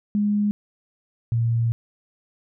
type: tone pair in turn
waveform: sine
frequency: 206.8 / 116.06 Hz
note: G#3 / A#2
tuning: -7 / -7 cents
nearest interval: minor seventh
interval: 1000 cents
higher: first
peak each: -18 dBFS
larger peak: neither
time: 0.15-0.51 / 1.32-1.72 s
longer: second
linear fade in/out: 0 ms
effects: none